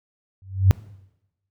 sine tone with exponential growth, 95.7 Hz, G2, 41 cents flat, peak -7 dBFS, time 0.42-0.71 s, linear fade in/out 0 ms, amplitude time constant 63 ms, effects noise-tail reverb RT60 0.9 s tail -20 dB re dry

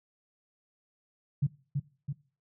sine tone with echo, 141.7 Hz, C#3, 38 cents sharp, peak -22 dBFS, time 1.42-1.47 s, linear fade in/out 10 ms, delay 330 ms, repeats 2, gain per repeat -4 dB, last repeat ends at 2.13 s, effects noise-tail reverb RT60 0.4 s tail -21 dB re dry

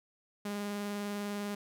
sawtooth tone with vibrato, 204.4 Hz, G#3, 27 cents flat, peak -31 dBFS, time 0.45-1.55 s, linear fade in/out 5 ms, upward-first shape sine, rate 20 Hz, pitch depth 20 cents each way, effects none

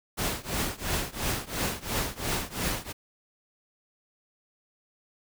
pink noise with tremolo, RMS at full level -27 dBFS, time 0.17-2.93 s, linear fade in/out 20 ms, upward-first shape triangle, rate 2.9 Hz, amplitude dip 95%, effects none

